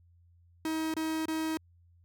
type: tone bursts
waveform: 45% pulse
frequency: 317.8 Hz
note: D#4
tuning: 37 cents sharp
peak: -30 dBFS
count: 3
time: 0.65-1.572 s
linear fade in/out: 2 ms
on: 290 ms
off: 26 ms
effects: added 86 Hz sine -59 dBFS peak until 2.04 s